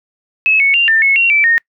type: tone with pitch steps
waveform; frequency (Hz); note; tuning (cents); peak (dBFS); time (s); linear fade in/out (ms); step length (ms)
sine; 2586 / 2211 / 2781 / 1793 / 2191 / 2745 / 2322 / 1847; E7 / C#7 / F7 / A6 / C#7 / F7 / D7 / A#6; -34 / -5 / -8 / +32 / -21 / -31 / -20 / -16; -8; 0.46-1.58; 0; 140
effects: noise-tail reverb RT60 0.1 s tail -26 dB re dry